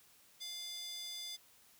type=tone with high-pass filter; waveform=square; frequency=698.5 Hz; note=F5; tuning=in tune; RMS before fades=-45 dBFS; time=0.4-1.37 s; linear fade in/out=20 ms; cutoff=4000 Hz; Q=4.8; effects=white hiss -65 dBFS RMS until 1.79 s